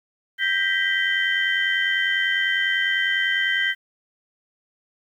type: tone cluster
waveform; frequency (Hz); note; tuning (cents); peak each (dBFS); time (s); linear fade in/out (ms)
sine; 1574 / 1908 / 1998 / 3108; G6 / A#6 / B6 / G7; +7 / +40 / +20 / -16; -23 / -25 / -24 / -26; 0.38-3.75; 50
effects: tanh soft clip ceiling -9 dBFS + 9-bit